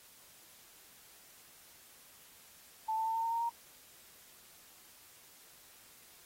sine tone with pitch steps, 880 / 888.7 / 897.5 / 906.3 / 915.3 / 924.3 / 933.4 Hz, A5 / A5 / A5 / A#5 / A#5 / A#5 / A#5, 0 / +17 / +34 / -49 / -32 / -15 / +2 cents, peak -31 dBFS, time 2.88-3.496 s, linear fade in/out 10 ms, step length 88 ms, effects white hiss -59 dBFS RMS until 6.25 s + AAC 48 kbps

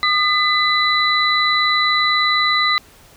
sine tone cluster, 1221 / 2009 / 3974 Hz, D#6 / B6 / B7, -33 / +29 / +10 cents, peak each -18 dBFS, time 0.03-2.78 s, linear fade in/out 0 ms, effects pink hiss -47 dBFS RMS until 3.16 s

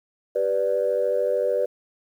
sine chord, G major, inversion none, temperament equal, 392 / 493.9 / 587.3 Hz, G4 / B4 / D5, 0 / 0 / 0 cents, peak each -28 / -22 / -23 dBFS, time 0.35-1.66 s, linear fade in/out 10 ms, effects tanh soft clip ceiling -12 dBFS + 9-bit

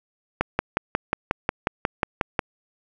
click train, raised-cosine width 0.5 ms, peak -5 dBFS, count 12, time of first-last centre 0.41-2.392 s, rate 5.55 Hz, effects none

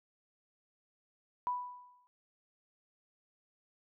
sine tone with exponential decay, 987.8 Hz, B5, in tune, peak -29 dBFS, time 1.47-2.07 s, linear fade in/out 0 ms, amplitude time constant 130 ms, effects none

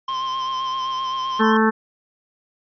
square tone with vibrato, 1049 Hz, C6, 4 cents sharp, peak -23 dBFS, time 0.08-1.57 s, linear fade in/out 5 ms, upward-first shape triangle, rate 7.7 Hz, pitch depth 32 cents each way
click train, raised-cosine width 0.2 ms, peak -24 dBFS, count 173, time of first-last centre 0.09-1.413 s, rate 130 Hz
harmonic tone, 220 Hz, A3, in tune, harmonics 1 / 2 / 4 / 5 / 6 / 7 / 8, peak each -17 / -20 / -23 / -24 / -25 / -25 / -26 dBFS, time 1.39-1.71 s, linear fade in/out 20 ms
effects resampled to 11025 Hz

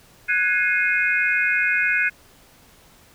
sine chord, Ab dominant seventh, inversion third, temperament equal with one note detuned, 1480 / 1661.2 / 2143 / 2489 Hz, Gb6 / Ab6 / C7 / Eb7, 0 / 0 / +41 / 0 cents, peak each -23 dBFS, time 0.28-2.1 s, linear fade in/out 20 ms, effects pink hiss -52 dBFS RMS until 3.14 s

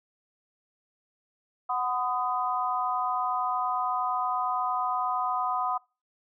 sine chord, B major, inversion second, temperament equal with one note detuned, 740 / 1011.4 / 1244.5 Hz, F#5 / B5 / D#6, 0 / +41 / 0 cents, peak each -30 dBFS, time 1.69-5.78 s, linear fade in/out 10 ms, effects noise-tail reverb RT60 0.3 s tail -25 dB re dry

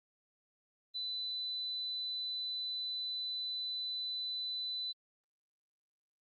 sine tone, 4000 Hz, B7, 21 cents sharp, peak -36 dBFS, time 0.94-4.93 s, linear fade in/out 20 ms, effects Opus 32 kbps

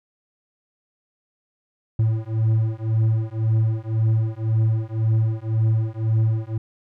triangle beating tone pair, 110 / 111.9 Hz, A2 / A2, 0 / +30 cents, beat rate 1.9 Hz, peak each -19 dBFS, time 1.99-6.58 s, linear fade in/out 5 ms, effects none

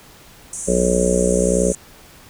white band-pass noise, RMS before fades -29 dBFS, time 0.53-1.75 s, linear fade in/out 2 ms, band 6100 to 9800 Hz, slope 96 dB/octave
harmonic tone, 61.1 Hz, B1, 18 cents flat, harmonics 1 / 3 / 4 / 5 / 6 / 7 / 8 / 9 / 10, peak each -25 / -20 / -27 / -30 / -26 / -20 / -26 / -20 / -30 dBFS, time 0.67-1.73 s, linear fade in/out 20 ms
effects pink hiss -45 dBFS RMS until 2.29 s

